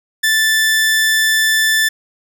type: tone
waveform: sawtooth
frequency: 1760 Hz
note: A6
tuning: in tune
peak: -8 dBFS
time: 0.23-1.89 s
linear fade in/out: 10 ms
effects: none